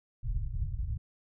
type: low-pass noise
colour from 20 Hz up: pink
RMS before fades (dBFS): -33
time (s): 0.23-0.98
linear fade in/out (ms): 10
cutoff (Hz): 130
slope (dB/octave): 48
effects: none